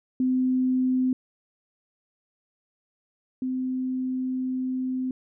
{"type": "tone pair in turn", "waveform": "sine", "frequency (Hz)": [256.4, 257.3], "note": ["C4", "C4"], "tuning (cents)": [-35, -29], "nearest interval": "unison", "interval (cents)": 6, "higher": "second", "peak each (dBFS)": [-20, -25], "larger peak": "first", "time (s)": [[0.2, 1.13], [3.42, 5.11]], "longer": "second", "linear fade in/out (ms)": 2, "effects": []}